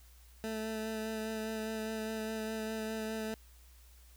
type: tone with vibrato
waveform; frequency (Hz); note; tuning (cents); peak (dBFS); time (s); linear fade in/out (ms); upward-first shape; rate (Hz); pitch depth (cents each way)
20% pulse; 219.7; A3; -2; -31; 0.44-3.34; 0; sine; 4.9; 15
effects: added 60 Hz sine -56 dBFS peak until 4.16 s + white hiss -64 dBFS RMS until 4.16 s